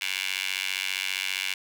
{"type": "tone with high-pass filter", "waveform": "15% pulse", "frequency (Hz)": 95, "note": "F#2", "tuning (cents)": 46, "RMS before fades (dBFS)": -30, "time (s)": [0.01, 1.54], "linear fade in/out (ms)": 5, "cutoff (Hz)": 2500, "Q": 3.1, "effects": []}